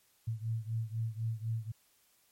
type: beating tone pair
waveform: sine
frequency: 111.5 / 115.5 Hz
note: A2 / A#2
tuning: +23 / -16 cents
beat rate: 4 Hz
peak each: -35 / -37 dBFS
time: 0.27-1.72 s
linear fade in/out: 10 ms
effects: white hiss -69 dBFS RMS until 2.31 s + MP3 64 kbps